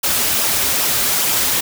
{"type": "noise with flanger", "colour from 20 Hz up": "white", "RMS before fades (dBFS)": -17, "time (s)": [0.03, 1.61], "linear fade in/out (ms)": 10, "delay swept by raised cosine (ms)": [0.45, 6.35], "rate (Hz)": 2.5, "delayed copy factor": -0.5, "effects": []}